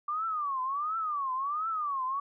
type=tone with vibrato; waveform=sine; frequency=1168 Hz; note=D6; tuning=10 cents flat; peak=-29 dBFS; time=0.08-2.2 s; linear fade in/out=5 ms; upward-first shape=triangle; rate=1.4 Hz; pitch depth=250 cents each way; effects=none